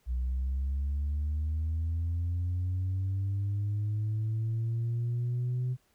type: linear sweep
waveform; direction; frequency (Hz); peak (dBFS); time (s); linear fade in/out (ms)
sine; up; 60.8 to 127; -26; 0.06-5.77; 50
effects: tanh soft clip ceiling -26 dBFS + pink hiss -70 dBFS RMS until 5.94 s